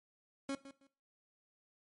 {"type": "tone with echo", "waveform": "30% pulse", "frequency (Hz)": 274.3, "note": "C#4", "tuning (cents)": -18, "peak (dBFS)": -33, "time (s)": [0.49, 0.55], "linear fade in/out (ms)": 2, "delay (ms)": 160, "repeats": 2, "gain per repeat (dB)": -14, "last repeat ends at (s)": 0.87, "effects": ["noise-tail reverb RT60 0.4 s tail -17 dB re dry", "MP3 48 kbps"]}